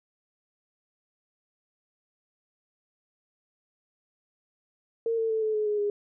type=tone with pitch steps; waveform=sine; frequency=457.7 / 449.6 / 441.6 / 433.8 / 426.1 / 418.5 / 411.1 Hz; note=A#4 / A4 / A4 / A4 / G#4 / G#4 / G#4; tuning=-32 / +37 / +6 / -25 / +44 / +13 / -18 cents; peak=-24 dBFS; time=5.06-5.9 s; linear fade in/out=2 ms; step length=120 ms; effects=none